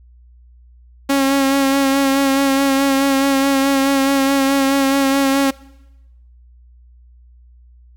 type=tone with vibrato; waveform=sawtooth; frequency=273.5 Hz; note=C#4; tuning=23 cents flat; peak=-9 dBFS; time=1.09-5.51 s; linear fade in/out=10 ms; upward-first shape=sine; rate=4.7 Hz; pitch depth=26 cents each way; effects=noise-tail reverb RT60 1.0 s tail -23 dB re dry + added 60 Hz sine -43 dBFS peak until 7.96 s